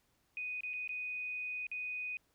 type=tone with dropouts; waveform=sine; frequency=2489 Hz; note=D#7; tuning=in tune; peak=-37 dBFS; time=0.37-2.17 s; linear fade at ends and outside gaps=1 ms; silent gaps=0.607-0.634 / 0.734-0.737 / 0.876-0.892 / 1.668-1.715 s; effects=pink hiss -75 dBFS RMS until 2.34 s